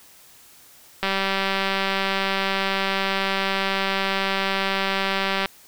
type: click train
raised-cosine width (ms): 0.3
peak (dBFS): -7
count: 860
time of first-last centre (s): 1.03-5.458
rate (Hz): 194
effects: white hiss -50 dBFS RMS until 5.67 s